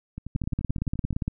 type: two click trains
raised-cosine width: 5 ms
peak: -14 / -22 dBFS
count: 17 / 12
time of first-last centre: 0.36-1.28 / 0.18-1.128 s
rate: 17.4 / 11.6 Hz
effects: none